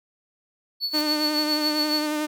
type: tone with tremolo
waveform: triangle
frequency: 4435 Hz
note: C#8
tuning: in tune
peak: -19 dBFS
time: 0.8-2.07 s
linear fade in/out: 50 ms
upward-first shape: triangle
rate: 7.2 Hz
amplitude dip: 85%
type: noise with exponential growth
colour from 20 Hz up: white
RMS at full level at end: -35 dBFS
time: 0.81-1.01 s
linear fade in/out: 0 ms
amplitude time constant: 43 ms
type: tone with vibrato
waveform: sawtooth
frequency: 302.5 Hz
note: D#4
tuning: 49 cents flat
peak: -20 dBFS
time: 0.93-2.27 s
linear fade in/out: 20 ms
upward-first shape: triangle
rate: 11 Hz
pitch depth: 28 cents each way
effects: none